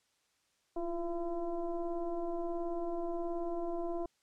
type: tone with frequency modulation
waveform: sine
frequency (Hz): 344.3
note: F4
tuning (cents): -25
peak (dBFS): -33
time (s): 0.76-4.06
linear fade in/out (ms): 5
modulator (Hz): 335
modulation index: 1.2
effects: white hiss -75 dBFS RMS until 4.22 s + low-pass 8000 Hz 12 dB/octave